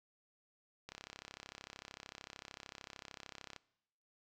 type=click train; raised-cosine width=0.2 ms; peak=-29 dBFS; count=90; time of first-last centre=0.89-3.563 s; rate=33.3 Hz; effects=noise-tail reverb RT60 0.9 s tail -23 dB re dry